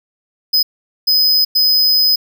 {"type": "tone bursts at uneven times", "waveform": "square", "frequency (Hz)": 5030, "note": "D#8", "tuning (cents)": 18, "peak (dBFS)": -10, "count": 3, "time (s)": [[0.53, 0.63], [1.07, 1.45], [1.55, 2.16]], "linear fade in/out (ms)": 10, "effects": []}